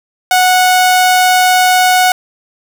sawtooth tone, 736 Hz, F#5, 9 cents flat, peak -3 dBFS, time 0.31-2.12 s, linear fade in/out 2 ms, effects none

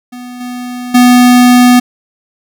square tone with level steps, 246.9 Hz, B3, in tune, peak -25 / -20 / -3 dBFS, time 0.12-1.8 s, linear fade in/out 10 ms, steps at 0.4 / 0.94 s, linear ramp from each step 10 ms, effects none

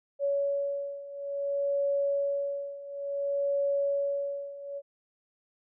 sine beating tone pair, 562 / 562.57 Hz, C#5 / C#5, +24 / +25 cents, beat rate 0.57 Hz, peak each -32 / -29 dBFS, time 0.19-4.82 s, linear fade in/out 50 ms, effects none

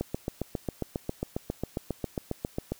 click train, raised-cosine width 2 ms, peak -16 dBFS, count 21, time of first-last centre 0.01-2.72 s, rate 7.38 Hz, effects white hiss -56 dBFS RMS until 2.79 s

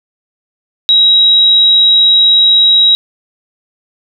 sine tone, 3839 Hz, B7, 50 cents flat, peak -4 dBFS, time 0.89-2.95 s, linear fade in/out 0 ms, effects none

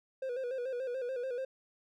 triangle tone with vibrato, 506 Hz, B4, 42 cents sharp, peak -32 dBFS, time 0.22-1.45 s, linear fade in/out 5 ms, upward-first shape square, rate 6.9 Hz, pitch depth 71 cents each way, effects none

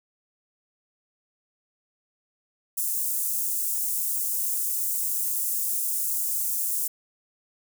white high-pass noise, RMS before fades -27 dBFS, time 2.77-6.88 s, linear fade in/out 10 ms, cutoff 7600 Hz, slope 24 dB/octave, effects none

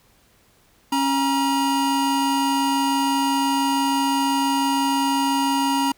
square tone pair together, 274.7 / 950 Hz, C#4 / A#5, -16 / +33 cents, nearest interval octave + major sixth, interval 2149 cents, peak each -22 dBFS, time 0.92-5.92 s, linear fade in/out 5 ms, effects pink hiss -58 dBFS RMS until 5.97 s

